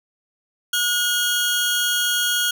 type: tone pair together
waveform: sawtooth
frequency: 1445 / 3268 Hz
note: F#6 / G#7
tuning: -41 / -29 cents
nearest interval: octave + major second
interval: 1412 cents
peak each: -18 dBFS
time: 0.73-2.51 s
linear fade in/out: 5 ms
effects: none